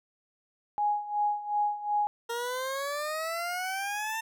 sine tone with tremolo, 830.6 Hz, G#5, in tune, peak -23 dBFS, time 0.78-2.07 s, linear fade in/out 0 ms, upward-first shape sine, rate 2.7 Hz, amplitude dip 80%
20% pulse exponential sweep, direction up, 462.6 to 905 Hz, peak -26 dBFS, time 2.29-4.21 s, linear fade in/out 10 ms
effects none

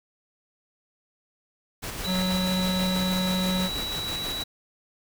pink noise with tremolo, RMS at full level -33 dBFS, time 1.82-4.44 s, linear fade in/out 20 ms, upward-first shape square, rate 6.2 Hz, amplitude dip 30%
triangle tone with pitch glide, 3938 to 3913 Hz, B7 to B7, -6 to -17 cents, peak -29 dBFS, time 2.04-4.44 s, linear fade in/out 10 ms, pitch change -11 cents, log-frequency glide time 2.46-3.91 s
square tone, 185 Hz, F#3, in tune, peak -25 dBFS, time 2.05-3.7 s, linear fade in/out 50 ms
effects none

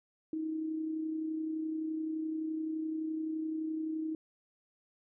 sine tone with amplitude modulation, 316.1 Hz, D#4, 27 cents sharp, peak -31 dBFS, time 0.33-4.15 s, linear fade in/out 2 ms, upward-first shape sine, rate 31.7 Hz, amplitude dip 40%, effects none

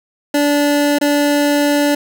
25% pulse tone with dropouts, 290.1 Hz, D4, 21 cents flat, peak -8 dBFS, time 0.34-1.95 s, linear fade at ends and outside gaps 5 ms, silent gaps 0.986-1.012 s, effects none

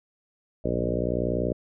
harmonic tone with a mistuned harmonic, 60.3 Hz, B1, 41 cents flat, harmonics 1 / 2 / 3 / 4 / 5 / 6 / 7 / 8 / 9 / 10, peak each -33 / -33 / -33 / -33 / -33 / -33 / -33 / -33 / -33 / -33 dBFS, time 0.64-1.53 s, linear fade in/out 10 ms, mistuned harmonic 2, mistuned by -30 cents, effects none

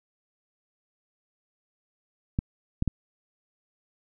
clicks, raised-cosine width 5 ms, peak -12 dBFS, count 3, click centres 2.389 / 2.824 / 2.877 s, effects none

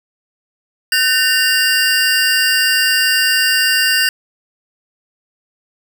square tone cluster, 1516 / 1814 / 2801 / 4811 Hz, F#6 / A#6 / F7 / D8, +42 / -48 / +4 / +41 cents, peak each -18 dBFS, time 0.92-4.09 s, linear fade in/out 2 ms, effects 7-bit

